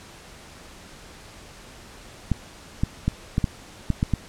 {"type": "clicks", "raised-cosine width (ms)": 5, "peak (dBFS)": -8, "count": 8, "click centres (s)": [2.317, 2.835, 3.08, 3.381, 3.442, 3.903, 4.029, 4.137], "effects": ["pink hiss -45 dBFS RMS until 4.28 s", "low-pass 9000 Hz 12 dB/octave"]}